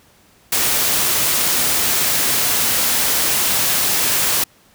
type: noise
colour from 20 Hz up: white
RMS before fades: -17 dBFS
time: 0.52-4.44 s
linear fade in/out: 5 ms
effects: pink hiss -52 dBFS RMS until 4.74 s + high-pass 60 Hz 12 dB/octave